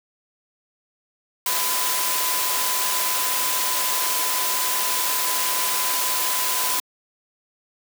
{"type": "tone in noise", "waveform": "sine", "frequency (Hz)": 1008, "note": "B5", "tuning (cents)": 35, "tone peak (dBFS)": -29, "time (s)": [1.46, 6.8], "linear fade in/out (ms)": 2, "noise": "white", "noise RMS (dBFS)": -23, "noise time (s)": [1.46, 6.8], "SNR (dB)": -9, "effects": ["high-pass 400 Hz 12 dB/octave"]}